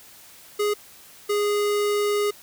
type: tone pair in turn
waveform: square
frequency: 415.3 / 413 Hz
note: G#4 / G#4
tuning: 0 / -10 cents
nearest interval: unison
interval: 10 cents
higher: first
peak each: -21 dBFS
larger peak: neither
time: 0.59-0.74 / 1.29-2.31 s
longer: second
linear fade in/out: 10 ms
effects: white hiss -48 dBFS RMS until 2.42 s